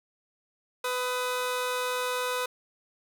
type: tone pair together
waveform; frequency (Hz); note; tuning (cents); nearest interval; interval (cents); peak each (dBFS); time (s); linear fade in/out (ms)
20% pulse; 499.8 / 1256; B4 / D#6; +21 / +16; octave + major third; 1595; -24 / -29; 0.84-2.46; 5
effects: none